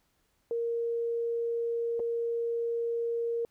sine tone with dropouts, 466.2 Hz, A#4, in tune, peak -28 dBFS, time 0.51-3.45 s, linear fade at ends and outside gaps 1 ms, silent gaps 1.995-2 s, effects pink hiss -73 dBFS RMS until 3.5 s

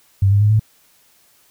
sine tone with pitch steps, 97.8 / 101.25 / 104.82 / 108.52 Hz, G2 / G#2 / G#2 / A2, -4 / -43 / +16 / -23 cents, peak -10 dBFS, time 0.22-0.596 s, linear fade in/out 5 ms, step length 94 ms, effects white hiss -55 dBFS RMS until 1.5 s

